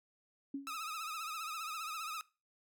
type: tone with exponential decay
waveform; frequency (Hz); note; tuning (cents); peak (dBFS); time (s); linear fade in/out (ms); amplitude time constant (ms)
sine; 277.2; C#4; 0; -34; 0.54-0.77; 5; 50
type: tone with vibrato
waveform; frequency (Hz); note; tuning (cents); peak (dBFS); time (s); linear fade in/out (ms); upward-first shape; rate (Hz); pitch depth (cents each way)
sawtooth; 1279; D#6; +47; -36; 0.67-2.21; 0; triangle; 15; 97
effects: noise-tail reverb RT60 0.3 s tail -21 dB re dry